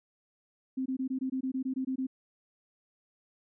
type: tone bursts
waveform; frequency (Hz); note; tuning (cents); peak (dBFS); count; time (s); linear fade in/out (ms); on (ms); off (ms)
sine; 261.6; C4; 0; -29; 12; 0.77-2.069; 10; 89; 21
effects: none